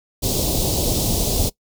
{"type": "band-stop noise", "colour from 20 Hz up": "pink", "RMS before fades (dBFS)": -20, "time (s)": [0.22, 1.5], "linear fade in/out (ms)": 20, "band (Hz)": [700, 3700], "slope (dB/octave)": 24, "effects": ["noise-tail reverb RT60 0.1 s tail -21 dB re dry"]}